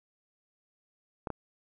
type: clicks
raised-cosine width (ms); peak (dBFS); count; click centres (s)
1; -20; 2; 1.272 / 1.303
effects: none